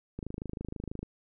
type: click train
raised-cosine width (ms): 3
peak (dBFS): -24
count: 23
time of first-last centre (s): 0.19-1.03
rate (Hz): 26.2
effects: none